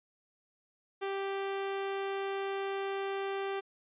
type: tone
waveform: sawtooth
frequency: 392 Hz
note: G4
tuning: in tune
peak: -29 dBFS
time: 1.01-3.61 s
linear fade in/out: 20 ms
effects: resampled to 8000 Hz